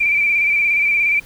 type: tone with vibrato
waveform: sine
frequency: 2341 Hz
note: D7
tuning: 6 cents flat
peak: -13 dBFS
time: 0-1.2 s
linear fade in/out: 10 ms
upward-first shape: square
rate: 17 Hz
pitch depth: 32 cents each way
effects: pink hiss -44 dBFS RMS until 1.25 s